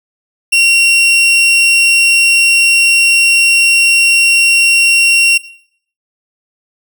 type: tone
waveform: 40% pulse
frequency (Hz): 2744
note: F7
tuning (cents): -31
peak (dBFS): -5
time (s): 0.52-5.38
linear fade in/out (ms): 10
effects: noise-tail reverb RT60 0.6 s tail -17 dB re dry